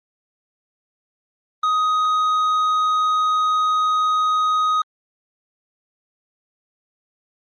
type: tone with tanh clipping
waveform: sine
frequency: 1253 Hz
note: D#6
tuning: 12 cents sharp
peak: -17 dBFS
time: 1.63-4.82 s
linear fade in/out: 5 ms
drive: 6 dB
effects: Opus 32 kbps